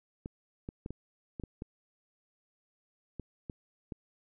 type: clicks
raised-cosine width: 3 ms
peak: -26 dBFS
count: 10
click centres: 0.259 / 0.689 / 0.861 / 0.906 / 1.398 / 1.437 / 1.621 / 3.197 / 3.498 / 3.922 s
effects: none